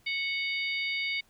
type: harmonic tone with a mistuned harmonic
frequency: 738 Hz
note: F#5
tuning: 5 cents flat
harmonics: 3 / 4 / 5 / 6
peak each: -30 / -39 / -37 / -40 dBFS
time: 0.06-1.21 s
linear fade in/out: 10 ms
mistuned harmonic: 6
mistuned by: +83 cents
effects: pink hiss -65 dBFS RMS until 1.29 s